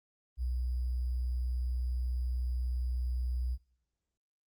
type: tone with sample-and-hold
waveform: sine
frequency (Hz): 61.74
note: B1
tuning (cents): 0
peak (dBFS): -30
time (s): 0.37-3.58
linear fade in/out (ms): 50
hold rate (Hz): 4900
effects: noise-tail reverb RT60 0.9 s tail -25 dB re dry + Opus 24 kbps